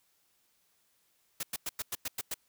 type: noise bursts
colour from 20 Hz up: white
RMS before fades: -35 dBFS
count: 8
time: 1.4-2.342 s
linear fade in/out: 5 ms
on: 32 ms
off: 98 ms
effects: white hiss -72 dBFS RMS until 2.48 s